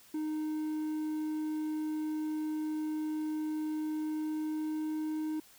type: tone with pitch glide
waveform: triangle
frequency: 308.8 to 310.6 Hz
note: D#4 to D#4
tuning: -13 to -3 cents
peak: -30 dBFS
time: 0.14-5.4 s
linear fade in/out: 5 ms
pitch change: +10 cents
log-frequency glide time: 3.97-5.23 s
effects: white hiss -59 dBFS RMS until 5.58 s